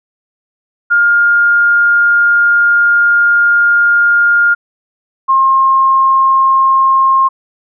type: tone pair in turn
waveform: sine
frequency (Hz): 1412 / 1067.6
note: F6 / C6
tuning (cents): +19 / +35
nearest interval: perfect fourth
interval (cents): 484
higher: first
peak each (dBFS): -6 / -6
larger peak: neither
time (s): 0.9-4.55 / 5.28-7.29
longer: first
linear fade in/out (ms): 20
effects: none